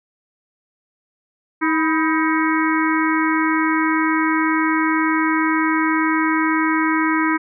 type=harmonic tone with a mistuned harmonic; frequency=316.1 Hz; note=D#4; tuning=27 cents sharp; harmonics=1 / 3 / 4 / 5 / 6 / 7; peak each=-18 / -23 / -24 / -25 / -26 / -26 dBFS; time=1.61-7.38 s; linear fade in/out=20 ms; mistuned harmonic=3; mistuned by=+68 cents; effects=none